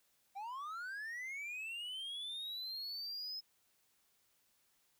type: linear sweep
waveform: triangle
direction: up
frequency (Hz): 758 to 5160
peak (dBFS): -40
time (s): 0.35-3.41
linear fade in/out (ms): 20
effects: white hiss -75 dBFS RMS until 4.99 s